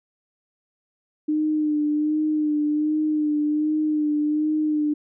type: tone with vibrato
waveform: sine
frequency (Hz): 302.9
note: D#4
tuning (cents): -46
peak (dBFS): -19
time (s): 1.28-4.94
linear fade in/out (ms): 10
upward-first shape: sine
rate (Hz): 1.3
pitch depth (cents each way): 29
effects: none